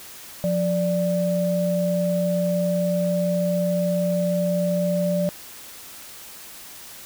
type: tone pair together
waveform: sine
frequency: 176.94 / 587.3 Hz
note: F3 / D5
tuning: +23 / 0 cents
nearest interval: octave + major sixth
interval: 2077 cents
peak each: -22 dBFS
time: 0.44-5.29 s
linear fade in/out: 0 ms
effects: white hiss -41 dBFS RMS until 7.05 s